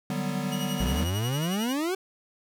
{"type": "chord", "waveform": "square", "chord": "G major seventh", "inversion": "second", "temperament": "equal with one note detuned", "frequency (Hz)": [149.57, 185, 196, 246.9], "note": ["D3", "F#3", "G3", "B3"], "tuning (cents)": [32, 0, 0, 0], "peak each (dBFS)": -34, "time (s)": [0.1, 1.04], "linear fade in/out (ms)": 2}
{"type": "tone with tremolo", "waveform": "sawtooth", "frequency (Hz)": 2900, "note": "F#7", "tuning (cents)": -35, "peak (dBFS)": -30, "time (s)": [0.51, 1.74], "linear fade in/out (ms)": 20, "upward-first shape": "sine", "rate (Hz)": 11, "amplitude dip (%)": 65}
{"type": "exponential sweep", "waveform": "40% pulse", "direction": "up", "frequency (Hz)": [55, 390.6], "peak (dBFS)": -25, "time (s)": [0.8, 1.95], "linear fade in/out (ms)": 5}
{"effects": []}